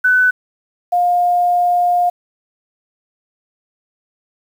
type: tone pair in turn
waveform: sine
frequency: 1501 / 708.4 Hz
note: F#6 / F5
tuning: +24 / +24 cents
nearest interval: octave + minor second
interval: 1300 cents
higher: first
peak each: -9 / -11 dBFS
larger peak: first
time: 0.04-0.31 / 0.92-2.1 s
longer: second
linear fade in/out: 10 ms
effects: 7-bit